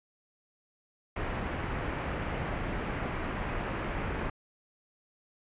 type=low-pass noise; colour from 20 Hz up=pink; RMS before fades=-34 dBFS; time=1.16-4.3 s; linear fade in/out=5 ms; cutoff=2400 Hz; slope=24 dB/octave; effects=resampled to 8000 Hz